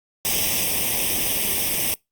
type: noise with comb filter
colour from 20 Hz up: white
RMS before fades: -22 dBFS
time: 0.25-1.94 s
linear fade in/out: 0 ms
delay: 0.35 ms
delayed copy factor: +1
effects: noise-tail reverb RT60 0.2 s tail -26 dB re dry + Opus 48 kbps